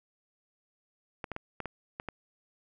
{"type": "clicks", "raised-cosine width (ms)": 0.5, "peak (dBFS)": -21, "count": 7, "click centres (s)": [1.242, 1.317, 1.364, 1.603, 1.657, 1.999, 2.087], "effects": []}